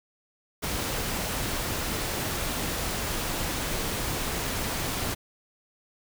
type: noise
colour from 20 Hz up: pink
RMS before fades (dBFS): -30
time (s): 0.62-5.15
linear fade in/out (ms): 20
effects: none